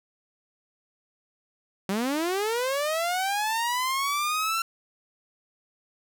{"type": "linear sweep", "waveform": "sawtooth", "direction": "up", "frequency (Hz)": [185, 1362], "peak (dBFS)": -21, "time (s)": [1.89, 4.62], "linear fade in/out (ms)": 2, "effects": []}